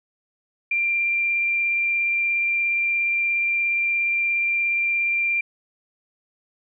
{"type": "tone with vibrato", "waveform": "sine", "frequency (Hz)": 2375, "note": "D7", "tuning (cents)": 19, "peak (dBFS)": -19, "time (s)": [0.71, 5.41], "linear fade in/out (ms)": 5, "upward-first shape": "sine", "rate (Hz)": 17, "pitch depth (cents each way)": 9, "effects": []}